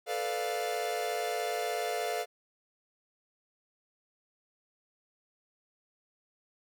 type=chord; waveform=45% pulse; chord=B half-diminished seventh; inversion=third; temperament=equal with one note detuned; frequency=437.2 / 493.9 / 587.3 / 698.5 Hz; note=A4 / B4 / D5 / F5; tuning=-11 / 0 / 0 / 0 cents; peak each=-37 / -38 / -39 / -34 dBFS; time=0.06-2.26 s; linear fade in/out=50 ms; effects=none